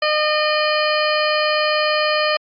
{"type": "harmonic tone", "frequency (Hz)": 609, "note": "D#5", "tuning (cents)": -37, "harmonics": [1, 2, 3, 4, 5, 7, 8], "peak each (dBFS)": [-19, -22, -24, -25, -26, -27, -28], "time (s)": [0.02, 2.37], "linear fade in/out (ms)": 5, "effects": ["AAC 64 kbps"]}